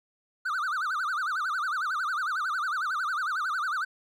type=tone with vibrato; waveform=triangle; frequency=1344 Hz; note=E6; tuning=33 cents sharp; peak=-25 dBFS; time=0.45-3.85 s; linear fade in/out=10 ms; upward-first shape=sine; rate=11 Hz; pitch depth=240 cents each way; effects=none